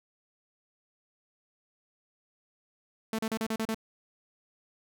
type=tone bursts; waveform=sawtooth; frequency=221.8 Hz; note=A3; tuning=14 cents sharp; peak=-25 dBFS; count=7; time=3.13-3.745 s; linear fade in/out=2 ms; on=57 ms; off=36 ms; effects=none